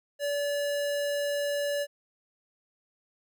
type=tone; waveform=square; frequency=575 Hz; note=D5; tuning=37 cents flat; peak=-28 dBFS; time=0.19-1.87 s; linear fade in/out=50 ms; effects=none